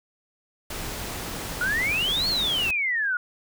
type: noise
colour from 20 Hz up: pink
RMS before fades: -33 dBFS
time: 0.7-2.71 s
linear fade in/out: 5 ms
type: exponential two-way sweep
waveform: sine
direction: up then down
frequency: 1417 to 4428 to 1417 Hz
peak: -22 dBFS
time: 1.61-3.17 s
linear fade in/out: 2 ms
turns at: 2.28 s
effects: none